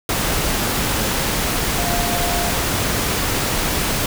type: tone in noise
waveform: sine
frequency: 698.5 Hz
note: F5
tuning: in tune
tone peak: -24 dBFS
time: 1.78-2.5 s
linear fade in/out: 2 ms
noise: pink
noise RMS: -20 dBFS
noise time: 0.09-4.06 s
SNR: -7 dB
effects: none